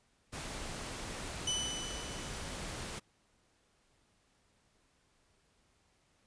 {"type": "noise", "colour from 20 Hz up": "pink", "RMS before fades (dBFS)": -42, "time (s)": [0.32, 3], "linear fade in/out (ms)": 20}
{"type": "tone with exponential decay", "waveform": "25% pulse", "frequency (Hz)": 2994, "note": "F#7", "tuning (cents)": 20, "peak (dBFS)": -27, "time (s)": [1.47, 2.81], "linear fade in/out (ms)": 5, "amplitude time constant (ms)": 290}
{"effects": ["pink hiss -72 dBFS RMS until 6.26 s", "resampled to 22050 Hz"]}